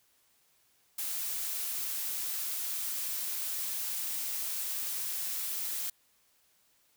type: noise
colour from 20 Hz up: blue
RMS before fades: -35 dBFS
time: 0.98-5.9 s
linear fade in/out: 5 ms
effects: white hiss -69 dBFS RMS until 6.96 s